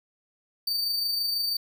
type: tone with amplitude modulation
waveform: 45% pulse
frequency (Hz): 4600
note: D8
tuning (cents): -37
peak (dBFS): -23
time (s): 0.67-1.57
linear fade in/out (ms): 5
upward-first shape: sine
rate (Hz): 26.1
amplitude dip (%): 35
effects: none

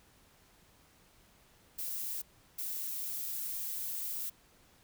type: noise bursts at uneven times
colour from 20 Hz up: violet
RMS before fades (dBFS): -38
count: 2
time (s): 1.78-2.22 / 2.58-4.3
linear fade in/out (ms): 10
effects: pink hiss -64 dBFS RMS until 4.83 s

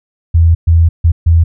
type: tone bursts at uneven times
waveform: sine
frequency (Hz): 83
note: E2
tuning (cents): +12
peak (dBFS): -4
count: 4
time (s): 0.34-0.55 / 0.67-0.89 / 1.04-1.12 / 1.26-1.44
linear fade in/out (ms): 10
effects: none

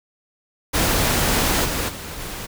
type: noise with level steps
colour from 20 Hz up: pink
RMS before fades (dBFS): -19 / -24 / -33 / -31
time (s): 0.73-2.47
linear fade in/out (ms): 20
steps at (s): 1.64 / 1.88 / 2.19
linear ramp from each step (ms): 20
effects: none

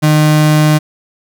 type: tone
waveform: 35% pulse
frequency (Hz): 152.8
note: D#3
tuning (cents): -31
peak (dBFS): -5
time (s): 0.02-0.79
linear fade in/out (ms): 20
effects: none

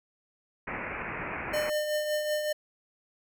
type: low-pass noise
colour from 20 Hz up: white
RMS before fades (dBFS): -36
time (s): 0.67-1.7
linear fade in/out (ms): 5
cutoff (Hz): 2500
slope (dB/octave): 96
type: tone with tremolo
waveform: square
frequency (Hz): 604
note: D5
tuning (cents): +48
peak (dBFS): -26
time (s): 1.53-2.53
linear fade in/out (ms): 10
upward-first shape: triangle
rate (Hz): 5.3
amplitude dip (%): 50
effects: none

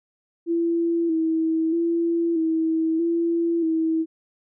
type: tone with vibrato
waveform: sine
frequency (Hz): 329.6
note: E4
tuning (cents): 0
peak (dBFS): -19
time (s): 0.46-4.06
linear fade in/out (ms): 50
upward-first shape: square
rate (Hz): 0.79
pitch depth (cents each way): 37
effects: none

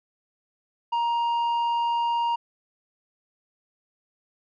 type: tone with tanh clipping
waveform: triangle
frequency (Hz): 939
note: A#5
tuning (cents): +12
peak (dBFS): -23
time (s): 0.92-2.36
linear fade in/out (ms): 10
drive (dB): 10
effects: none

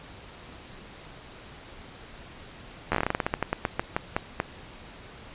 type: slowing click train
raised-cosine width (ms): 0.5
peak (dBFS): -9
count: 20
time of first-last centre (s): 2.92-4.401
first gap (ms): 12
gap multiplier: 1.18
effects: pink hiss -46 dBFS RMS until 5.34 s + resampled to 8000 Hz

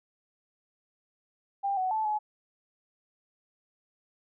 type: tone with pitch steps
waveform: sine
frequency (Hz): 795 / 746 / 873 / 848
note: G5 / F#5 / A5 / G#5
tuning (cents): +24 / +14 / -14 / +36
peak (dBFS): -26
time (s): 1.63-2.19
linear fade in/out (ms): 20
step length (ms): 140
effects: none

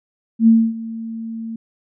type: tone with ADSR envelope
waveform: sine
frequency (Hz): 226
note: A3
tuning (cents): +47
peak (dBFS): -6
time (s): 0.39-1.56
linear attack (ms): 82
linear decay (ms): 260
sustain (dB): -19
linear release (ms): 4
effects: none

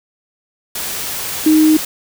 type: tone in noise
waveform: sine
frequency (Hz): 311.1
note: D#4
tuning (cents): 0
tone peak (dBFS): -7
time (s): 1.46-1.77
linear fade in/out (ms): 5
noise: white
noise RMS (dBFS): -23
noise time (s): 0.75-1.85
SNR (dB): +13
effects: none

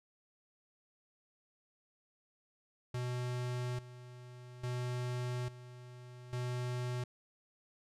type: tone with tremolo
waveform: square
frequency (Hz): 123.9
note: B2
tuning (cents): +6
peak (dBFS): -36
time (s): 2.94-7.04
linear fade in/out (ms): 5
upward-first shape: square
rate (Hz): 0.59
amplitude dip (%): 80
effects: low-pass 9000 Hz 12 dB/octave

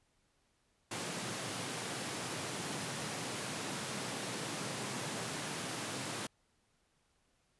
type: high-pass noise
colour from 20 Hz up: pink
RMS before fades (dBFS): -40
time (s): 0.91-6.27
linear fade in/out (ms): 5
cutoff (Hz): 110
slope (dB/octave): 48
effects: pink hiss -75 dBFS RMS until 7.59 s + resampled to 24000 Hz

